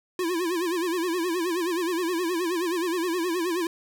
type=tone with vibrato; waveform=square; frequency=346.6 Hz; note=F4; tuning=13 cents flat; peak=-25 dBFS; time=0.19-3.67 s; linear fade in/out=2 ms; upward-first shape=sine; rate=9.5 Hz; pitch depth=120 cents each way; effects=none